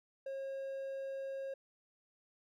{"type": "tone", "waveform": "triangle", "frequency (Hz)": 541, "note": "C#5", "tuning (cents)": -42, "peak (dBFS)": -37, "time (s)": [0.26, 1.54], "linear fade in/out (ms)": 5, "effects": []}